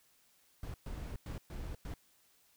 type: noise bursts at uneven times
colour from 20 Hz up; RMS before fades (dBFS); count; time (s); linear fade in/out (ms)
brown; -42; 5; 0.63-0.74 / 0.86-1.16 / 1.26-1.38 / 1.5-1.75 / 1.85-1.94; 2
effects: white hiss -69 dBFS RMS until 2.56 s